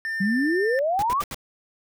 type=tone with vibrato; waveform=triangle; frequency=1791 Hz; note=A6; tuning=30 cents sharp; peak=-24 dBFS; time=0.05-0.79 s; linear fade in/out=0 ms; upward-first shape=triangle; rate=2.2 Hz; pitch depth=9 cents each way
type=exponential sweep; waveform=sine; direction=up; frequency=186.1 to 1208 Hz; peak=-20 dBFS; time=0.2-1.22 s; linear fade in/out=10 ms
type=noise bursts; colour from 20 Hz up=pink; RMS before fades=-33 dBFS; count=4; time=0.99-1.345 s; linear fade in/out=0 ms; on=34 ms; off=73 ms
effects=none